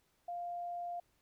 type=tone; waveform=sine; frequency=699 Hz; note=F5; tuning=1 cent sharp; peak=-38 dBFS; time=0.28-1 s; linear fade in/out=5 ms; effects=pink hiss -75 dBFS RMS until 1.21 s